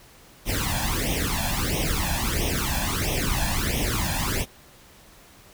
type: noise with flanger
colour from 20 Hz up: pink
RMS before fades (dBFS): -25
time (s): 0.45-4.46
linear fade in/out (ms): 50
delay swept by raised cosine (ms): 0.33 to 1.21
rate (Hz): 1.5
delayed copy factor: +0.9
effects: pink hiss -51 dBFS RMS until 5.53 s